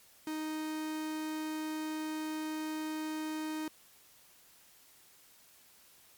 45% pulse tone, 311.1 Hz, D#4, in tune, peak -35 dBFS, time 0.27-3.68 s, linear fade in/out 2 ms, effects white hiss -61 dBFS RMS until 6.17 s + MP3 96 kbps

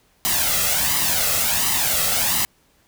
white noise with flanger, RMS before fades -20 dBFS, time 0.25-2.45 s, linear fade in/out 0 ms, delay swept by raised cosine 1 to 1.55 ms, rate 1.4 Hz, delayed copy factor +0.65, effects pink hiss -60 dBFS RMS until 2.87 s

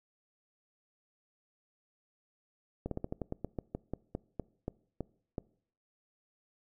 slowing click train, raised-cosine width 2 ms, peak -22 dBFS, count 16, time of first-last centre 2.86-5.382 s, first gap 53 ms, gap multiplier 1.15, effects noise-tail reverb RT60 0.6 s tail -23 dB re dry

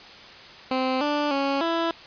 15% pulse tone with pitch steps, 259.5 / 294 / 276.5 / 332.6 Hz, C4 / D4 / C#4 / E4, -14 / +2 / -4 / +16 cents, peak -16 dBFS, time 0.71-1.91 s, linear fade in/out 2 ms, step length 300 ms, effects white hiss -44 dBFS RMS until 2.06 s + resampled to 11025 Hz

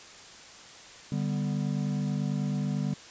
triangle chord, G major, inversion second, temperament equal, 146.83 / 196 / 246.9 Hz, D3 / G3 / B3, 0 / 0 / 0 cents, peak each -28 / -29 / -33 dBFS, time 1.12-2.94 s, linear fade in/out 2 ms, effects white hiss -48 dBFS RMS until 3.1 s + resampled to 16000 Hz

